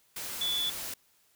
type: tone in noise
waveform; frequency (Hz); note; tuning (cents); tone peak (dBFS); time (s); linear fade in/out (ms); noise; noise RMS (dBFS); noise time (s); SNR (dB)
sine; 3451; A7; -34; -28; 0.41-0.7; 5; white; -38; 0.16-0.94; +7
effects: white hiss -67 dBFS RMS until 1.35 s